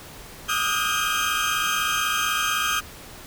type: tone cluster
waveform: 30% pulse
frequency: 1216 / 1272 / 1436 / 1601 / 3178 Hz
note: D#6 / D#6 / F6 / G6 / G7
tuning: -40 / +38 / +48 / +36 / +23 cents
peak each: -26 / -24 / -27 / -26 / -26 dBFS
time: 0.48-2.81 s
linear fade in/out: 20 ms
effects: pink hiss -42 dBFS RMS until 3.26 s